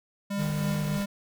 square tone with tremolo, 200.5 Hz, G3, 39 cents sharp, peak -28 dBFS, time 0.3-1.06 s, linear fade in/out 10 ms, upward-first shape triangle, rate 3.2 Hz, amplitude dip 50%
triangle tone with vibrato, 152.2 Hz, D#3, 38 cents flat, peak -26 dBFS, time 0.36-1.01 s, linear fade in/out 50 ms, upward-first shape square, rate 3.3 Hz, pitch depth 9 cents each way
pink noise, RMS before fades -41 dBFS, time 0.38-1.05 s, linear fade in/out 20 ms
effects none

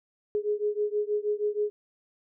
sine beating tone pair, 415.3 / 421.6 Hz, G#4 / G#4, 0 / +26 cents, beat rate 6.3 Hz, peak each -28 / -29 dBFS, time 0.35-1.7 s, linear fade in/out 0 ms, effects none

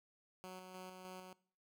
10% pulse tone with tremolo, 185 Hz, F#3, in tune, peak -40 dBFS, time 0.44-1.33 s, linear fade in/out 0 ms, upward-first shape square, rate 3.3 Hz, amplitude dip 35%, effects noise-tail reverb RT60 0.5 s tail -21 dB re dry

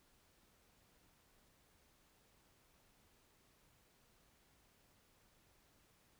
silence, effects pink hiss -72 dBFS RMS until 6.19 s

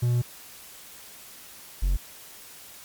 triangle tone pair in turn, 121.4 / 45.47 Hz, B2 / F#1, -29 / -29 cents, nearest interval octave + perfect fourth, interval 1700 cents, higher first, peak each -18 dBFS, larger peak neither, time 0.02-0.22 / 1.82-1.97 s, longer first, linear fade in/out 10 ms, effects white hiss -46 dBFS RMS until 2.84 s + MP3 96 kbps

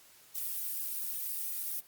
violet noise with flanger, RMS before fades -36 dBFS, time 0.34-1.81 s, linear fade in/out 20 ms, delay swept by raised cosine 1.8 to 2.79 ms, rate 0.84 Hz, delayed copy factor -0.65, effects white hiss -59 dBFS RMS until 1.87 s + Opus 48 kbps

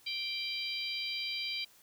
harmonic tone with a mistuned harmonic, 784 Hz, G5, in tune, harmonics 3 / 4 / 5 / 6, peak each -39 / -40 / -40 / -40 dBFS, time 0.06-1.65 s, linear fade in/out 10 ms, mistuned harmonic 6, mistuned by +19 cents, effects white hiss -62 dBFS RMS until 1.82 s

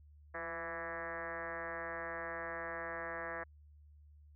sine tone with frequency modulation, 1160 Hz, D6, 22 cents flat, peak -39 dBFS, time 0.34-3.44 s, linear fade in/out 10 ms, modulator 164 Hz, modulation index 4.6, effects added 74 Hz sine -57 dBFS peak until 4.35 s

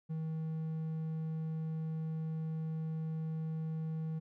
triangle tone, 159.3 Hz, D#3, 41 cents sharp, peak -33 dBFS, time 0.09-4.2 s, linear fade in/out 20 ms, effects none

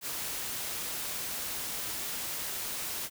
white noise, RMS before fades -36 dBFS, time 0.01-3.1 s, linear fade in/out 50 ms, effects none

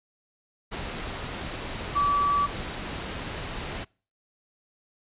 sine tone in noise, 1150 Hz, D6, 37 cents flat, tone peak -20 dBFS, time 1.95-2.47 s, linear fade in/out 20 ms, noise pink, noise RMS -34 dBFS, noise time 0.71-3.85 s, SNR +11 dB, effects noise-tail reverb RT60 0.4 s tail -26 dB re dry + resampled to 8000 Hz

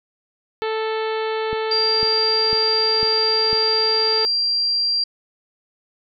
harmonic tone, 440 Hz, A4, in tune, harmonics 1 / 2 / 3 / 4 / 5 / 6 / 7 / 8 / 9 / 10, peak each -22 / -28 / -32 / -34 / -36 / -38 / -39 / -40 / -41 / -42 dBFS, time 0.62-4.25 s, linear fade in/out 0 ms
click train, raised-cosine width 3 ms, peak -18 dBFS, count 5, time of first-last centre 1.53-3.53 s, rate 2 Hz
sine tone, 4739 Hz, D8, 15 cents sharp, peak -17 dBFS, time 1.71-5.04 s, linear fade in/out 5 ms
effects none

